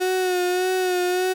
35% pulse tone with vibrato, 365.4 Hz, F#4, 22 cents flat, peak -18 dBFS, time 0-1.34 s, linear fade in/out 20 ms, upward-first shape sine, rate 1.7 Hz, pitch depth 34 cents each way, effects none

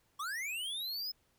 square linear sweep, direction up, 1087 to 5170 Hz, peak -37 dBFS, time 0.19-1.12 s, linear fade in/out 10 ms, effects pink hiss -73 dBFS RMS until 1.38 s

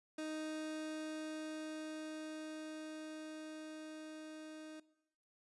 30% pulse tone with level ramp, 311.1 Hz, D#4, in tune, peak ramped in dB -38 to -47 dBFS, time 0.18-4.8 s, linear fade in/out 5 ms, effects noise-tail reverb RT60 0.9 s tail -20 dB re dry + resampled to 24000 Hz

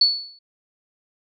sine tone with exponential decay, 4435 Hz, C#8, in tune, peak -10 dBFS, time 0.01-0.39 s, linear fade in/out 5 ms, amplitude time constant 81 ms, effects none

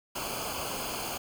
pink noise with comb filter, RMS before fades -35 dBFS, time 0.15-1.18 s, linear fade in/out 10 ms, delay 0.53 ms, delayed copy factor -0.75, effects none

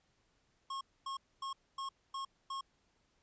square tone bursts, 1084 Hz, C#6, 39 cents flat, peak -39 dBFS, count 6, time 0.7-2.61 s, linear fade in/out 5 ms, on 110 ms, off 250 ms, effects pink hiss -75 dBFS RMS until 3.22 s + resampled to 16000 Hz

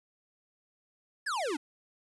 square exponential sweep, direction down, 1800 to 268.7 Hz, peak -31 dBFS, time 1.26-1.57 s, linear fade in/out 10 ms, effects resampled to 24000 Hz + 10-bit

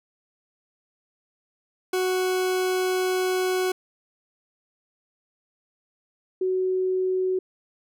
40% pulse / sine tone pair in turn, 370 / 372.6 Hz, F#4 / F#4, 0 / +12 cents, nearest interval unison, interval 12 cents, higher second, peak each -21 / -21 dBFS, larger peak neither, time 1.93-3.72 / 6.41-7.39 s, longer first, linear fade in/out 5 ms, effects none

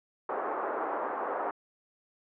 white band-pass noise, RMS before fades -33 dBFS, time 0.29-1.51 s, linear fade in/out 2 ms, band 350 to 1200 Hz, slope 24 dB/octave, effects low-pass 2000 Hz 12 dB/octave

